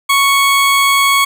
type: tone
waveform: 20% pulse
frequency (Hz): 1108.7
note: C#6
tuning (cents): 0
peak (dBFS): -4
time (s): 0.09-1.25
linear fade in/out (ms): 10
effects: none